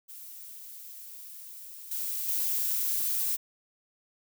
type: noise with level steps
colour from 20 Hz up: violet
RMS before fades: -45 / -33 / -29 dBFS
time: 0.08-3.37 s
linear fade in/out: 20 ms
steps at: 1.91 / 2.28 s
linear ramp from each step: 5 ms
effects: none